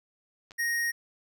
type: clicks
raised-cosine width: 0.2 ms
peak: -31 dBFS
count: 2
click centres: 0.509 / 0.518 s
type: tone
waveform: square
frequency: 1869 Hz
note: A#6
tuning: 4 cents sharp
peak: -27 dBFS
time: 0.58-0.92 s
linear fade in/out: 20 ms
effects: none